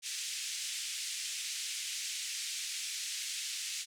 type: band-pass noise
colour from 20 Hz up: white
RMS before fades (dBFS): -39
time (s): 0.02-3.86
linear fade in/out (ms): 50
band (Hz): 2200 to 8200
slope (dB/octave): 24
effects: none

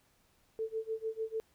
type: tone with tremolo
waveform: sine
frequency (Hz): 443.6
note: A4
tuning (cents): +14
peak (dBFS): -31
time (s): 0.59-1.4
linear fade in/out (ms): 0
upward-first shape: sine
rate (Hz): 6.7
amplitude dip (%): 95
effects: pink hiss -70 dBFS RMS until 1.54 s

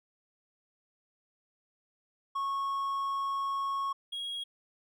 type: tone pair in turn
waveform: triangle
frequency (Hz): 1100 / 3296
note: C#6 / G#7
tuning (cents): -14 / -14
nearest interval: octave + perfect fifth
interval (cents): 1900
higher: second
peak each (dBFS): -28 / -33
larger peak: first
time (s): 2.35-3.93 / 4.12-4.44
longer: first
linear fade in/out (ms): 10
effects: none

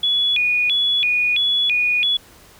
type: tone with vibrato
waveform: sine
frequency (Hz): 2891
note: F#7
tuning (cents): -41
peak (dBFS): -15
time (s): 0.03-2.17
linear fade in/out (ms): 5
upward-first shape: square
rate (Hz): 1.5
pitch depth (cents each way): 280
effects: pink hiss -47 dBFS RMS until 2.59 s

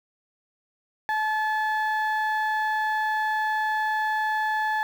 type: tone pair together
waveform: sine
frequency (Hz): 863.5 / 1727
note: A5 / A6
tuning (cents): -33 / -33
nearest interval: octave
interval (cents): 1200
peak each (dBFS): -22 / -24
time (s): 1.09-4.83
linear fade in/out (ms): 0
effects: tanh soft clip ceiling -20 dBFS + 8-bit

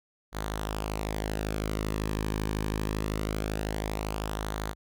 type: tone with flanger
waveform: sawtooth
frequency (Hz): 52.7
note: G#1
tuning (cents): +26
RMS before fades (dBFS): -32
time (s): 0.32-4.75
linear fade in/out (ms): 50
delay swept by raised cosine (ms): 0.38 to 1.48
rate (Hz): 0.23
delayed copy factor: -0.55
effects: none

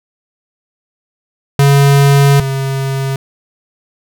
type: tone pair in turn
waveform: square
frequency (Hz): 140.3 / 135.34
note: C#3 / C#3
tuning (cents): +21 / -41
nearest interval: minor second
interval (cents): 62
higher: first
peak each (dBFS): -6 / -15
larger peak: first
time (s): 1.59-2.4 / 2.4-3.16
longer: first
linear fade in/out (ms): 2
effects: none

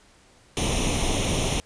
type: noise with comb filter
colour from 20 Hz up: pink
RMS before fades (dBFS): -24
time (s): 0.57-1.6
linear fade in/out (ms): 0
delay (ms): 0.32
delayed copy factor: +0.75
effects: pink hiss -56 dBFS RMS until 1.65 s + resampled to 22050 Hz

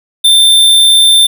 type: tone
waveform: square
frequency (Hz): 3571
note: A7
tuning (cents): +25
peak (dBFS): -4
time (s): 0.24-1.27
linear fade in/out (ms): 10
effects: none

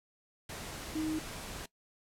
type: tone in noise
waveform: sine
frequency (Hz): 312.9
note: D#4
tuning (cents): +10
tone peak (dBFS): -31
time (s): 0.95-1.19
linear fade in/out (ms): 5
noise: pink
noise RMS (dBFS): -43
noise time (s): 0.49-1.66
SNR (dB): +9
effects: noise-tail reverb RT60 0.1 s tail -20 dB re dry + low-pass 12000 Hz 12 dB/octave

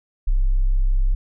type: tone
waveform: sine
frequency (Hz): 32.73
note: C1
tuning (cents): +1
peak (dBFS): -13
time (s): 0.27-1.15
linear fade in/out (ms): 10
effects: tanh soft clip ceiling -11 dBFS

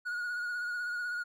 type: tone with vibrato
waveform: triangle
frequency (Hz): 1448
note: F#6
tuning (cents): -38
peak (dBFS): -31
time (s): 0.05-1.24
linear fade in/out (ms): 20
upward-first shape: sine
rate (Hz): 16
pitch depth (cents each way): 32
effects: none

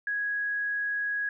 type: tone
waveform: sine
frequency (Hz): 1661.2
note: G#6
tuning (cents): 0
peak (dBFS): -27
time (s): 0.07-1.29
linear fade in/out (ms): 2
effects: none

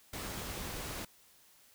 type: noise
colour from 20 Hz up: pink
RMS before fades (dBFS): -41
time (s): 0.13-1.05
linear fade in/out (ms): 5
effects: white hiss -63 dBFS RMS until 1.74 s

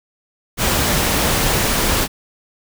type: noise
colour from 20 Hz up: pink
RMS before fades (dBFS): -17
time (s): 0.57-2.08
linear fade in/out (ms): 50
effects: none

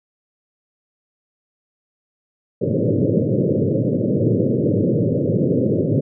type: band-pass noise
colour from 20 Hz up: pink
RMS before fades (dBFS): -18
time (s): 2.61-6.01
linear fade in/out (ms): 10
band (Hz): 100 to 570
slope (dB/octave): 96
effects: none

